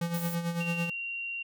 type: tone with tremolo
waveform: square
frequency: 170.1 Hz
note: F3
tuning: 45 cents flat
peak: -28 dBFS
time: 0.01-0.9 s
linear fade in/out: 5 ms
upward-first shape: sine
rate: 9 Hz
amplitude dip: 60%
type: noise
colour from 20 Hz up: violet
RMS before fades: -40 dBFS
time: 0.14-0.35 s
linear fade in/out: 2 ms
type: tone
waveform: sine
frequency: 2757 Hz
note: F7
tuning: 23 cents flat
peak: -33 dBFS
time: 0.6-1.43 s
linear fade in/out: 10 ms
effects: none